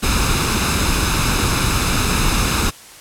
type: noise with comb filter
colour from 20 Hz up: pink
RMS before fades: -17 dBFS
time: 0.02-2.71 s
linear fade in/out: 20 ms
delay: 0.78 ms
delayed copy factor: +0.55
effects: white hiss -40 dBFS RMS until 3 s + low-pass 11000 Hz 12 dB/octave